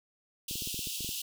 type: high-pass noise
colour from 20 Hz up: pink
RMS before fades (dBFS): -37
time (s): 0.48-1.22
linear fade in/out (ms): 5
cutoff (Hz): 2700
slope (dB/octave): 96
type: clicks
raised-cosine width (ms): 3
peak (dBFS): -30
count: 10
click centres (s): 0.511 / 0.556 / 0.622 / 0.674 / 0.744 / 0.792 / 0.872 / 1.007 / 1.046 / 1.091
effects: none